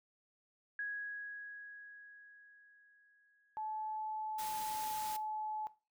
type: tone with exponential decay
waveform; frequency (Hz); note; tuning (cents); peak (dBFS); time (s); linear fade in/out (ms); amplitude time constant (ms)
sine; 1661.2; G#6; 0; -36; 0.79-3.97; 2; 690
type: tone with pitch glide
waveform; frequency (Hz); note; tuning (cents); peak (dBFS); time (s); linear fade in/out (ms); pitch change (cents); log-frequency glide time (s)
sine; 865 to 859.5; A5 to A5; -30 to -41; -38; 3.57-5.67; 0; -11; 4.25-5.5
type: noise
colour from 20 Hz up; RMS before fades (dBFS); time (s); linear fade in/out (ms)
white; -46; 4.38-5.17; 10
effects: noise-tail reverb RT60 0.3 s tail -17 dB re dry